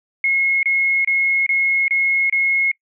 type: tone bursts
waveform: sine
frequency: 2167 Hz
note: C#7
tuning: 40 cents flat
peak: -14 dBFS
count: 6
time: 0.24-2.715 s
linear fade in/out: 2 ms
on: 390 ms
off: 27 ms
effects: noise-tail reverb RT60 0.1 s tail -25 dB re dry